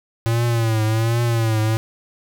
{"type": "tone with vibrato", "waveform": "square", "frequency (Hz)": 113.6, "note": "A#2", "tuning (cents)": -44, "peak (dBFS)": -17, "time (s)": [0.26, 1.77], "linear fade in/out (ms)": 0, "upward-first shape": "triangle", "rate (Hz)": 1.3, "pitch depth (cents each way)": 89, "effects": []}